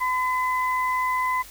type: tone pair together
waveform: sine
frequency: 1015 / 2019 Hz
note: B5 / B6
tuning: +47 / +38 cents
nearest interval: octave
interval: 1191 cents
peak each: -22 / -28 dBFS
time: 0-1.43 s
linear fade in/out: 20 ms
effects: added 50 Hz sine -50 dBFS peak until 1.5 s + white hiss -45 dBFS RMS until 1.5 s